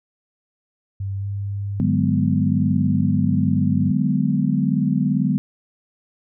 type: tone with pitch glide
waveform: sine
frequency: 98 to 100.12 Hz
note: G2 to G2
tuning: 0 to +37 cents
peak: -23 dBFS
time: 1-3.91 s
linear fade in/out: 5 ms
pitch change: +37 cents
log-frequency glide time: 1.18-1.26 s
type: chord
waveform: sine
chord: G# half-diminished seventh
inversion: second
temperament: just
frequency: 149.51 / 186.89 / 207.7 / 249.2 Hz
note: D3 / F#3 / G#3 / B3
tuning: +31 / +18 / 0 / +16 cents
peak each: -22 dBFS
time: 1.8-5.38 s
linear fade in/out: 0 ms
effects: none